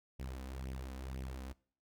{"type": "tone with flanger", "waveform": "sawtooth", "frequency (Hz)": 65.41, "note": "C2", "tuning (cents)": 0, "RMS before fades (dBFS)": -44, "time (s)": [0.19, 1.53], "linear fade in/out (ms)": 10, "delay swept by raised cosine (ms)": [0.34, 4.04], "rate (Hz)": 2, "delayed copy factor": 0.65, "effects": ["noise-tail reverb RT60 0.5 s tail -23 dB re dry"]}